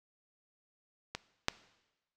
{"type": "clicks", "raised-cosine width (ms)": 0.2, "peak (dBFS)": [-19, -10], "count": 2, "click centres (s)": [1.15, 1.484], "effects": ["noise-tail reverb RT60 1.0 s tail -18 dB re dry"]}